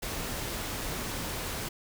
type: noise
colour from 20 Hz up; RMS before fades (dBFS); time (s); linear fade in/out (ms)
pink; -35; 0.02-1.69; 10
effects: none